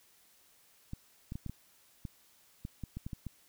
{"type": "clicks", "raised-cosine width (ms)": 5, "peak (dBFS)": -27, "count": 12, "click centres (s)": [0.934, 1.321, 1.355, 1.463, 1.496, 2.052, 2.651, 2.837, 2.97, 3.065, 3.132, 3.267], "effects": ["white hiss -65 dBFS RMS until 3.48 s"]}